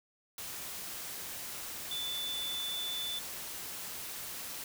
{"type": "tone in noise", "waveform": "sine", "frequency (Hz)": 3500, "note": "A7", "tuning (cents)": -10, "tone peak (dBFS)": -35, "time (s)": [1.91, 3.19], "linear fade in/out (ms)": 2, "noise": "white", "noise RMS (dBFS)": -42, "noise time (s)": [0.38, 4.64], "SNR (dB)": 4, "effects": []}